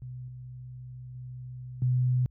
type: tone with level steps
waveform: sine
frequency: 125.9 Hz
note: B2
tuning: 34 cents sharp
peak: -37 / -40 / -38 / -22 dBFS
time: 0.02-2.26 s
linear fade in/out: 0 ms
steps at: 0.28 / 1.15 / 1.82 s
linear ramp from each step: 2 ms
effects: added 60 Hz sine -55 dBFS peak until 2.3 s